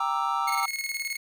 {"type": "chord", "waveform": "triangle", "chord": "E half-diminished seventh", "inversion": "first", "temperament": "equal with one note detuned", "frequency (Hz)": [788.1, 932.3, 1174.7, 1318.5], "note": ["G5", "Bb5", "D6", "E6"], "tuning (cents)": [9, 0, 0, 0], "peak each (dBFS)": [-29, -28, -29, -27], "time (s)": [0, 0.66], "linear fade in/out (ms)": 5}
{"type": "tone with tremolo", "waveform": "sawtooth", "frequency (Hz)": 2176, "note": "C#7", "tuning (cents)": -33, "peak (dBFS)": -24, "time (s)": [0.47, 1.17], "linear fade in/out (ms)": 10, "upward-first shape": "square", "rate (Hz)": 19, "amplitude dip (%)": 60}
{"effects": []}